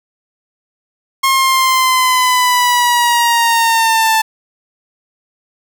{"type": "linear sweep", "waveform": "sawtooth", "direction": "down", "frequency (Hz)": [1076, 880], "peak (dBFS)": -6, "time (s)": [1.23, 4.22], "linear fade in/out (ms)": 10, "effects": ["7-bit"]}